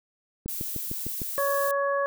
click train, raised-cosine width 3 ms, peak -21 dBFS, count 6, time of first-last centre 0.46-1.218 s, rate 6.6 Hz
violet noise, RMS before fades -33 dBFS, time 0.48-1.71 s, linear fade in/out 0 ms
harmonic tone, 560 Hz, C#5, 18 cents sharp, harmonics 1 / 2 / 3, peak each -25 / -28 / -32 dBFS, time 1.38-2.06 s, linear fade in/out 0 ms
effects none

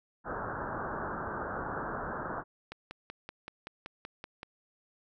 white low-pass noise, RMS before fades -37 dBFS, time 0.24-2.44 s, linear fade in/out 50 ms, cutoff 1600 Hz, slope 96 dB/octave
click train, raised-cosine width 0.3 ms, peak -25 dBFS, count 10, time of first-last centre 2.72-4.431 s, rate 5.26 Hz
effects none

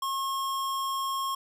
square tone, 1080 Hz, C#6, 45 cents flat, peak -29 dBFS, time 0.02-1.35 s, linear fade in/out 5 ms, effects none

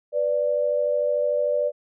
sine tone pair together, 493.9 / 587.3 Hz, B4 / D5, 0 / 0 cents, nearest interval minor third, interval 300 cents, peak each -25 / -21 dBFS, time 0.12-1.72 s, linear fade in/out 50 ms, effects none

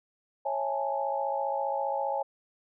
sine chord, A major seventh, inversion first, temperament just, 550 / 660 / 825 / 880 Hz, C#5 / E5 / G#5 / A5, -14 / +2 / -12 / 0 cents, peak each -32 / -37 / -31 / -35 dBFS, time 0.45-2.23 s, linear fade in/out 10 ms, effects none

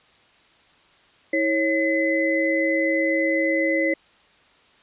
sine tone cluster, 324 / 548 / 2027 Hz, E4 / C#5 / B6, -30 / -20 / +45 cents, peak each -23 dBFS, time 1.33-3.94 s, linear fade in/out 5 ms, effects white hiss -56 dBFS RMS until 4.82 s + resampled to 8000 Hz

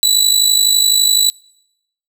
25% pulse tone with amplitude modulation, 3951 Hz, B7, in tune, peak -3 dBFS, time 0.03-1.3 s, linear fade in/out 0 ms, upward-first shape sine, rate 51.9 Hz, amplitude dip 65%, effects noise-tail reverb RT60 0.8 s tail -26 dB re dry

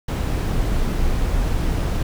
brown noise, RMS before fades -20 dBFS, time 0.08-2.03 s, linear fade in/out 5 ms, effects none

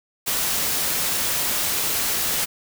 white noise, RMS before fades -23 dBFS, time 0.26-2.46 s, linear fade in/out 20 ms, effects none

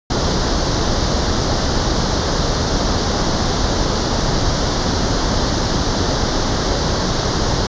pink noise with comb filter, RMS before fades -17 dBFS, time 0.1-7.67 s, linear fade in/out 5 ms, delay 0.2 ms, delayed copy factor +0.75, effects resampled to 16000 Hz

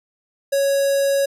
square tone with notch filter, 554.4 Hz, C#5, in tune, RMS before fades -18 dBFS, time 0.52-1.26 s, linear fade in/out 10 ms, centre 2300 Hz, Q 0.83, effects resampled to 32000 Hz

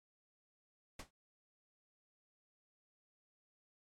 pink noise with exponential decay, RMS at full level -42 dBFS, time 0.99-1.11 s, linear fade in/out 5 ms, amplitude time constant 24 ms, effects low-pass 9000 Hz 12 dB/octave + MP3 96 kbps

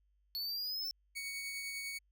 square exponential sweep, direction up, 4394 to 5380 Hz, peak -37 dBFS, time 0.35-0.91 s, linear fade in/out 0 ms
sawtooth tone with tremolo, 2231 Hz, C#7, 11 cents sharp, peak -35 dBFS, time 1.15-1.99 s, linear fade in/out 20 ms, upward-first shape triangle, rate 10 Hz, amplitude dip 30%
effects added 50 Hz sine -70 dBFS peak until 2.11 s

